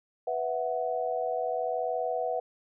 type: chord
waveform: sine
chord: B suspended fourth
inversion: none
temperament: equal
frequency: 493.9 / 659.3 / 740 Hz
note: B4 / E5 / F#5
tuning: 0 / 0 / 0 cents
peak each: -32 dBFS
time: 0.27-2.4 s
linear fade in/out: 5 ms
effects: none